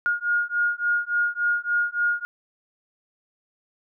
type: beating tone pair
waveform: sine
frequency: 1426 / 1429.5 Hz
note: F6 / F6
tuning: +36 / +40 cents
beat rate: 3.5 Hz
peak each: -24 dBFS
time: 0.06-2.25 s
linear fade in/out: 0 ms
effects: none